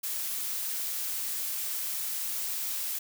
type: noise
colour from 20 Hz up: blue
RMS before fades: -33 dBFS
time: 0.03-2.99 s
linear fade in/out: 10 ms
effects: none